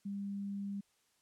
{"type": "tone", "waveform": "sine", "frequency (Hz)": 199.8, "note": "G3", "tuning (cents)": 33, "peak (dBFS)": -37, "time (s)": [0.05, 0.81], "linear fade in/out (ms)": 10, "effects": ["white hiss -74 dBFS RMS until 1.21 s", "low-pass 10000 Hz 12 dB/octave"]}